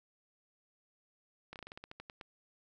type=slowing click train; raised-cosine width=0.3 ms; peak=-30 dBFS; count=12; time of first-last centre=1.53-2.212 s; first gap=28 ms; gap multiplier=1.15; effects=none